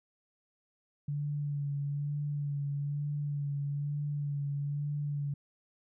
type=tone with vibrato; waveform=sine; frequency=144.2 Hz; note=D3; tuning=31 cents flat; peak=-31 dBFS; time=1.08-5.34 s; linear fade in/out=5 ms; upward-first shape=sine; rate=1.1 Hz; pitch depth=26 cents each way; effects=none